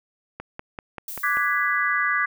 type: click train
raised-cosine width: 0.5 ms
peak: -18 dBFS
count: 6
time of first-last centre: 0.4-1.371 s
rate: 5.15 Hz
type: noise with exponential decay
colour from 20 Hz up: violet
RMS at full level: -32 dBFS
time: 1.08-2.05 s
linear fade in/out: 2 ms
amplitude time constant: 210 ms
type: chord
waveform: sine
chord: G# half-diminished seventh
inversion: second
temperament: equal with one note detuned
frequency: 1174.7 / 1480 / 1661.2 / 1984.7 Hz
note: D6 / F#6 / G#6 / B6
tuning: 0 / 0 / 0 / +8 cents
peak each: -25 / -28 / -24 / -25 dBFS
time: 1.23-2.26 s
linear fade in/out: 10 ms
effects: none